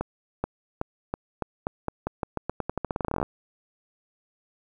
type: accelerating click train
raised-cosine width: 1 ms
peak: -13 dBFS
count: 27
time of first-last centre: 0.01-3.229 s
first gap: 430 ms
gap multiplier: 0.87
effects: 9-bit